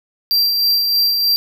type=tone with tremolo; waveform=square; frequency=4718 Hz; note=D8; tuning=7 cents sharp; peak=-12 dBFS; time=0.31-1.36 s; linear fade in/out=0 ms; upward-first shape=sine; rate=3.2 Hz; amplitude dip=35%; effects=none